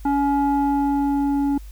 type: tone with low-pass filter sweep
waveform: square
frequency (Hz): 281.5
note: C#4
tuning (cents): +27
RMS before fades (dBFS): -20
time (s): 0.05-1.58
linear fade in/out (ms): 5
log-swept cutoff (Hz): 980 to 580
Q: 2.8
effects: added 50 Hz sine -35 dBFS peak until 1.71 s + white hiss -53 dBFS RMS until 1.71 s